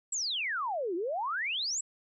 sine exponential two-way sweep, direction down then up, 7960 to 327.3 to 7960 Hz, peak -30 dBFS, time 0.12-1.81 s, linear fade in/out 5 ms, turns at 0.95 s, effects none

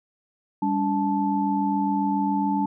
sine tone cluster, 198.9 / 286.1 / 874 Hz, G3 / D4 / A5, +25 / -45 / -12 cents, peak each -25 dBFS, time 0.62-2.66 s, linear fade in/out 5 ms, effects none

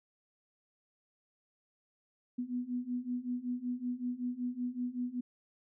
sine beating tone pair, 243.8 / 249.1 Hz, B3 / B3, -22 / +15 cents, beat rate 5.3 Hz, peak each -38 / -36 dBFS, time 2.38-5.21 s, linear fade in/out 10 ms, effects none

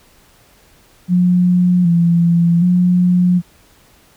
sine tone with vibrato, 174.61 Hz, F3, in tune, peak -9 dBFS, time 1.08-3.42 s, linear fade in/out 50 ms, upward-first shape square, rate 0.65 Hz, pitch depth 44 cents each way, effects pink hiss -50 dBFS RMS until 4.16 s

